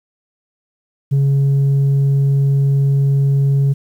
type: tone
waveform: sine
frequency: 138.59 Hz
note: C#3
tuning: in tune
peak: -8 dBFS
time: 1.11-3.74 s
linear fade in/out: 20 ms
effects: tanh soft clip ceiling -10 dBFS + 8-bit

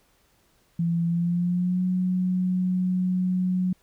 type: tone with pitch glide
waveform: sine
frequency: 169 to 183.23 Hz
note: E3 to F#3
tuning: +43 to -17 cents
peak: -21 dBFS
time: 0.79-3.73 s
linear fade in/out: 5 ms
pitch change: +140 cents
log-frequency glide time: 1.07-1.83 s
effects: pink hiss -64 dBFS RMS until 3.82 s

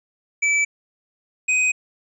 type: tone pair in turn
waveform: square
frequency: 2310 / 2508 Hz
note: D7 / D#7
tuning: -29 / +13 cents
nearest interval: minor second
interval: 142 cents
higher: second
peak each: -17 dBFS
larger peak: neither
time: 0.42-0.65 / 1.48-1.72 s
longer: second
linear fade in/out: 10 ms
effects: resampled to 22050 Hz

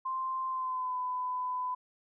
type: tone with pitch glide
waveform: sine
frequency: 1045 to 1003.6 Hz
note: C6 to B5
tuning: -2 to +28 cents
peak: -31 dBFS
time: 0.05-1.75 s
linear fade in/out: 10 ms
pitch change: -70 cents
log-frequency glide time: 0.48-0.97 s
effects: none

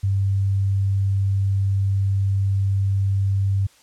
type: tone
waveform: sine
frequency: 98 Hz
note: G2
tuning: in tune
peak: -17 dBFS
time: 0.03-3.67 s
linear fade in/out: 10 ms
effects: white hiss -54 dBFS RMS until 3.82 s + low-pass 9000 Hz 12 dB/octave

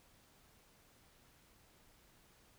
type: silence
effects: pink hiss -67 dBFS RMS until 2.58 s

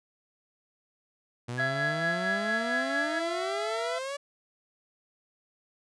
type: exponential sweep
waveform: sawtooth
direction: up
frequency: 118.8 to 575 Hz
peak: -29 dBFS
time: 1.48-4.17 s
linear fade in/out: 10 ms
type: tone with tremolo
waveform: sine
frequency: 1672 Hz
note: G#6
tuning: 11 cents sharp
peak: -26 dBFS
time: 1.57-3.2 s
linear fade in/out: 20 ms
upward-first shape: sine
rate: 4.4 Hz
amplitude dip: 80%
type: harmonic tone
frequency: 670 Hz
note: E5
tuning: 28 cents sharp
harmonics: 1 / 2 / 3 / 5 / 6 / 7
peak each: -32 / -38 / -42 / -46 / -48 / -49 dBFS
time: 1.59-3.99 s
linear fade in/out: 10 ms
effects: resampled to 22050 Hz

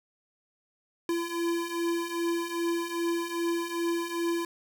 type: beating tone pair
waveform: square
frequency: 337.5 / 340 Hz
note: E4 / F4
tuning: +41 / -46 cents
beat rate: 2.5 Hz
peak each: -34 / -30 dBFS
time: 1.09-4.45 s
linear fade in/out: 2 ms
effects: none

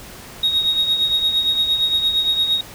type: tone with tremolo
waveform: sine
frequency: 3761 Hz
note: A#7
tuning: 15 cents sharp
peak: -11 dBFS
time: 0.43-2.61 s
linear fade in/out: 5 ms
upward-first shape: triangle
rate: 8.7 Hz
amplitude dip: 70%
effects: tanh soft clip ceiling -11 dBFS + pink hiss -38 dBFS RMS until 2.74 s

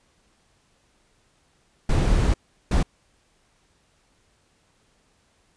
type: noise bursts at uneven times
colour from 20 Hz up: brown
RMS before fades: -19 dBFS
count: 2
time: 1.89-2.34 / 2.71-2.83 s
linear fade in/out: 5 ms
effects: pink hiss -64 dBFS RMS until 5.56 s + resampled to 22050 Hz

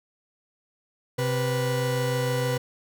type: tone pair together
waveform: 40% pulse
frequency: 129.7 / 492.2 Hz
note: C3 / B4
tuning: -15 / -6 cents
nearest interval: octave + major seventh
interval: 2309 cents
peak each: -25 / -26 dBFS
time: 1.18-2.58 s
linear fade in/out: 10 ms
effects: none

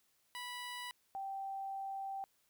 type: tone pair in turn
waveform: 15% pulse / sine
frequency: 983 / 780.2 Hz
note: B5 / G5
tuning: -8 / -8 cents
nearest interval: major third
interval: 400 cents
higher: first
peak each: -36 / -39 dBFS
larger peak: first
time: 0.35-0.91 / 1.15-2.24 s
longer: second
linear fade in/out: 0 ms
effects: white hiss -75 dBFS RMS until 2.49 s

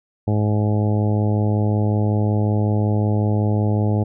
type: harmonic tone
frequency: 105.4 Hz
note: G#2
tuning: 26 cents sharp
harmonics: 1 / 2 / 3 / 4 / 5 / 6 / 7 / 8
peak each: -17 / -23 / -27 / -29 / -31 / -33 / -34 / -35 dBFS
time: 0.27-4.04 s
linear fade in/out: 10 ms
effects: none

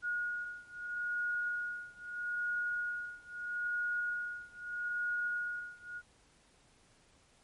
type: beating tone pair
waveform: sine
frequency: 1442 / 1442.78 Hz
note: F#6 / F#6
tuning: -45 / -44 cents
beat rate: 0.78 Hz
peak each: -37 / -38 dBFS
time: 0.02-6.02 s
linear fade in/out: 50 ms
effects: pink hiss -66 dBFS RMS until 7.43 s + MP3 48 kbps

